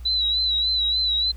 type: tone with vibrato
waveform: sine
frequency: 3951 Hz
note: B7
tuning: in tune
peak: -19 dBFS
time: 0.05-1.32 s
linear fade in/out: 10 ms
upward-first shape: sine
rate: 3.4 Hz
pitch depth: 56 cents each way
effects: added 60 Hz sine -34 dBFS peak until 1.36 s + pink hiss -55 dBFS RMS until 1.36 s